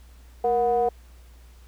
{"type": "ring-modulated tone", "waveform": "triangle", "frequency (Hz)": 130, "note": "C3", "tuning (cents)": -11, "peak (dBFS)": -14, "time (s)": [0.44, 0.89], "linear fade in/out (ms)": 5, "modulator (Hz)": 601, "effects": ["added 60 Hz sine -46 dBFS peak until 1.67 s", "pink hiss -58 dBFS RMS until 1.67 s"]}